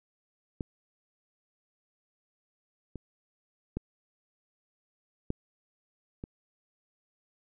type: clicks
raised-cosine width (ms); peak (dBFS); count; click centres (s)
3; -20 / -26 / -19 / -17 / -25; 5; 0.608 / 2.957 / 3.77 / 5.304 / 6.239
effects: none